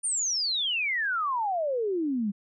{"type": "exponential sweep", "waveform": "sine", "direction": "down", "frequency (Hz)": [9397, 193.4], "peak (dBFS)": -25, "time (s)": [0.03, 2.32], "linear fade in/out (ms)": 20, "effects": []}